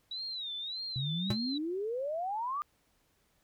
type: tone with vibrato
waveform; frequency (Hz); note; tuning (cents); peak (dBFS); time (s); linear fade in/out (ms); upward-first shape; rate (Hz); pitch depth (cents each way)
sine; 3852; B7; -44; -36; 0.11-1.58; 5; sine; 1.7; 160
type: exponential sweep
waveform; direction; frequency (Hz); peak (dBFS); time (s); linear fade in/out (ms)
sine; up; 126.9 to 1220; -32; 0.96-2.62; 0
type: tone with exponential decay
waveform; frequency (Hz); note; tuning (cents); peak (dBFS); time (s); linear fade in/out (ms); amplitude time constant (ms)
square; 118.9; A#2; +35; -27; 1.3-1.39; 5; 18
effects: pink hiss -72 dBFS RMS until 3.43 s